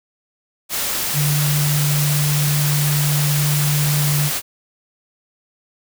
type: tone in noise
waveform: sine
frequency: 146.83 Hz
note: D3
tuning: in tune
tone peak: -16 dBFS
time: 1.13-4.31 s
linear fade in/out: 50 ms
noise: white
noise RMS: -22 dBFS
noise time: 0.69-4.42 s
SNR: +3 dB
effects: none